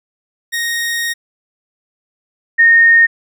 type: tone pair in turn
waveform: sawtooth / sine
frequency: 1864.7 / 1843.3 Hz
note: A#6 / A#6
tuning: 0 / -20 cents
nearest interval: unison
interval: 20 cents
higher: first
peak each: -13 / -5 dBFS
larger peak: second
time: 0.52-1.14 / 2.58-3.07 s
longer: first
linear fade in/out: 20 ms
effects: none